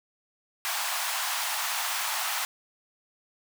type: high-pass noise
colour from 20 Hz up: pink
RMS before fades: -30 dBFS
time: 0.65-2.45 s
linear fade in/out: 0 ms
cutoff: 730 Hz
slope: 48 dB/octave
effects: none